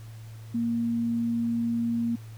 sine tone, 233.1 Hz, A#3, in tune, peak -24 dBFS, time 0.54-2.16 s, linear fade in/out 10 ms, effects added 111 Hz sine -40 dBFS peak until 2.37 s + pink hiss -55 dBFS RMS until 2.37 s

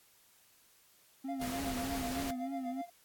triangle tone with vibrato, 263.1 Hz, C4, 10 cents sharp, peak -35 dBFS, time 1.24-2.82 s, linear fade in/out 10 ms, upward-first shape triangle, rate 3.3 Hz, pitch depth 92 cents each way
triangle tone with tremolo, 696 Hz, F5, 6 cents flat, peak -35 dBFS, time 1.28-2.9 s, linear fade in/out 10 ms, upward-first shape sine, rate 8 Hz, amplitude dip 90%
pink noise, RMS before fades -41 dBFS, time 1.41-2.31 s, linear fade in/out 5 ms
effects white hiss -65 dBFS RMS until 3.04 s + AAC 64 kbps

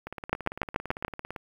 two click trains, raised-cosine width 0.5 ms, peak -9 / -21 dBFS, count 6 / 24, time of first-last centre 0.33-1.048 / 0.07-1.362 s, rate 6.96 / 17.8 Hz, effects 8-bit

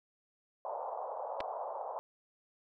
pink band-pass noise, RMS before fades -40 dBFS, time 0.65-1.99 s, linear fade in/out 0 ms, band 540 to 1000 Hz, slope 48 dB/octave
clicks, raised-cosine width 0.3 ms, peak -24 dBFS, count 2, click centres 1.404 / 1.407 s
effects none

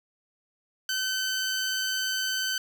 15% pulse tone, 1529 Hz, G6, 44 cents flat, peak -20 dBFS, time 0.89-2.58 s, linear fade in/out 2 ms, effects none

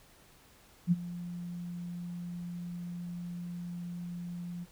sine tone with ADSR envelope, 174.61 Hz, F3, in tune, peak -20 dBFS, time 0.87-4.66 s, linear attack 47 ms, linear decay 31 ms, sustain -17 dB, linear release 33 ms, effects pink hiss -60 dBFS RMS until 4.71 s

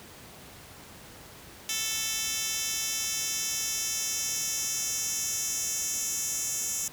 10% pulse tone with high-pass filter sweep, 441.2 Hz, A4, 5 cents sharp, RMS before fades -31 dBFS, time 1.69-6.88 s, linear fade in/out 2 ms, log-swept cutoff 4200 to 6800 Hz, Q 2, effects pink hiss -48 dBFS RMS until 6.92 s + high-pass 60 Hz 12 dB/octave

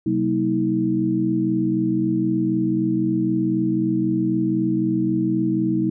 sine tone cluster, 130.5 / 189.5 / 233.4 / 320 Hz, C3 / F#3 / A#3 / D#4, -4 / +42 / +2 / +49 cents, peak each -27 / -24 / -26 / -20 dBFS, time 0.06-5.9 s, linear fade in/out 5 ms, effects none

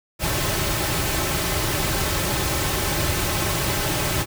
pink noise with comb filter, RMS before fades -23 dBFS, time 0.19-4.26 s, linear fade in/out 50 ms, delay 4.2 ms, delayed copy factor -0.55, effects none

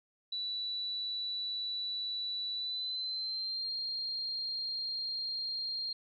sine tone with pitch glide, 3951 to 4210 Hz, B7 to C8, 0 to +10 cents, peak -34 dBFS, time 0.32-5.93 s, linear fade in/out 5 ms, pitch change +110 cents, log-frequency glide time 2.54-3.71 s, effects none

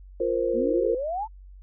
sine chord, F suspended fourth, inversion none, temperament equal, 349.2 / 466.2 / 523.3 Hz, F4 / Bb4 / C5, 0 / 0 / 0 cents, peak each -28 / -26 / -26 dBFS, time 0.2-0.95 s, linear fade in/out 5 ms
sine exponential sweep, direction up, 220 to 921 Hz, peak -26 dBFS, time 0.53-1.28 s, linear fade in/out 50 ms
effects added 47 Hz sine -43 dBFS peak until 1.62 s

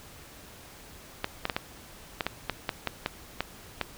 clicks, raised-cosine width 0.3 ms, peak -11 dBFS, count 12, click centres 1.244 / 1.454 / 1.498 / 1.565 / 2.208 / 2.266 / 2.497 / 2.692 / 2.873 / 3.061 / 3.406 / 3.813 s, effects pink hiss -49 dBFS RMS until 3.97 s

